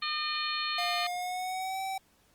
harmonic tone, 607 Hz, D#5, 43 cents flat, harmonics 2 / 3 / 4 / 5 / 6 / 7, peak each -35 / -39 / -37 / -39 / -39 / -35 dBFS, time 0.02-1.07 s, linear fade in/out 5 ms
square tone with pitch glide, 705 to 768.8 Hz, F5 to G5, +16 to -34 cents, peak -33 dBFS, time 0.78-1.98 s, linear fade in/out 5 ms, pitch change +150 cents, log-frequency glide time 1.02-1.8 s
effects pink hiss -66 dBFS RMS until 2.34 s + Opus 32 kbps

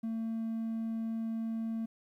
triangle tone, 225.3 Hz, A3, 41 cents sharp, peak -30 dBFS, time 0.03-1.86 s, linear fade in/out 10 ms, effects tanh soft clip ceiling -26 dBFS + 12-bit

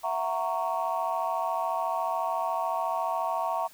sine chord, F# dominant seventh, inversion third, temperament just, 666 / 740 / 925 / 1110 Hz, E5 / F#5 / A#5 / C#6, +18 / 0 / -14 / +2 cents, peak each -31 / -32 / -30 / -32 dBFS, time 0.03-3.68 s, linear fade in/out 20 ms, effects tanh soft clip ceiling -18 dBFS + white hiss -54 dBFS RMS until 3.73 s

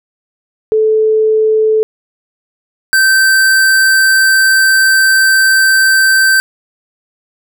sine / square tone pair in turn, 435.8 / 1553 Hz, A4 / G6, -17 / -17 cents, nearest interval octave + minor seventh, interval 2200 cents, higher second, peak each -7 dBFS, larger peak neither, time 0.72-1.83 / 2.93-6.4 s, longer second, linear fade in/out 0 ms, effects none

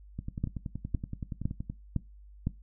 two click trains, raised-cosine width 5 ms, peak -23 / -16 dBFS, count 17 / 5, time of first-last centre 0.19-1.699 / 0.44-2.47 s, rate 10.6 / 1.97 Hz, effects noise-tail reverb RT60 0.2 s tail -18 dB re dry + added 50 Hz sine -49 dBFS peak until 2.62 s

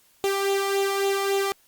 sawtooth tone with flanger, 394.2 Hz, G4, 10 cents sharp, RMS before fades -24 dBFS, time 0.24-1.52 s, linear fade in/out 0 ms, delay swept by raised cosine 0.28 to 0.94 ms, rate 3.6 Hz, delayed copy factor +0.6, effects white hiss -60 dBFS RMS until 1.67 s + Opus 48 kbps

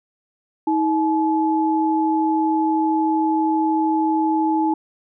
sine tone pair together, 318.6 / 857 Hz, D#4 / A5, +41 / -46 cents, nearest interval octave + perfect fourth, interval 1713 cents, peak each -18 / -20 dBFS, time 0.67-4.74 s, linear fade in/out 5 ms, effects none

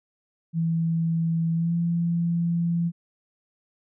sine tone with pitch glide, 164.81 to 169.84 Hz, E3 to F3, 0 to -48 cents, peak -21 dBFS, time 0.53-2.92 s, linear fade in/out 50 ms, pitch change +52 cents, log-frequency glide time 1.54-1.74 s, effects none

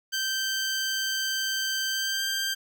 15% pulse tone with pitch glide, 1558 to 1578.8 Hz, G6 to G6, -11 to +12 cents, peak -20 dBFS, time 0.12-2.55 s, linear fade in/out 20 ms, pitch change +23 cents, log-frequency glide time 1.91-2.21 s, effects none

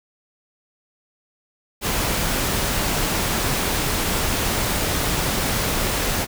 pink noise, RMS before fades -22 dBFS, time 1.81-6.27 s, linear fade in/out 50 ms, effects none

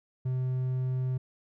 triangle tone, 128.5 Hz, C3, 31 cents flat, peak -25 dBFS, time 0.25-1.18 s, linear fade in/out 10 ms, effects none

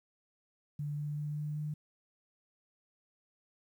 sine tone with pitch steps, 146.83 / 147.77 / 148.71 / 149.66 / 150.61 Hz, D3 / D3 / D3 / D3 / D3, 0 / +11 / +22 / +33 / +44 cents, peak -34 dBFS, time 0.79-1.74 s, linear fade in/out 5 ms, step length 190 ms, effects 11-bit

